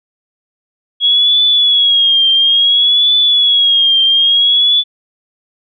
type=tone with vibrato; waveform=sine; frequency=3322 Hz; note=G#7; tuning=in tune; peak=-7 dBFS; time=1-4.84 s; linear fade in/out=50 ms; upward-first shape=triangle; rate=0.58 Hz; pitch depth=86 cents each way; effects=none